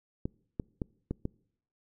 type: clicks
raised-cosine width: 3 ms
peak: -19 dBFS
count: 5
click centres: 0.255 / 0.598 / 0.818 / 1.11 / 1.254 s
effects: noise-tail reverb RT60 0.7 s tail -26 dB re dry